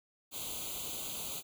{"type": "noise with comb filter", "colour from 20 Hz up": "white", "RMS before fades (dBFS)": -40, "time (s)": [0.31, 1.43], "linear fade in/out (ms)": 50, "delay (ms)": 0.28, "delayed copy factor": 0.95, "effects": []}